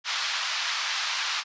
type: band-pass noise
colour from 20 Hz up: white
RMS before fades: -29 dBFS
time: 0.04-1.44 s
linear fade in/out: 50 ms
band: 910 to 5100 Hz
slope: 24 dB/octave
effects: resampled to 16000 Hz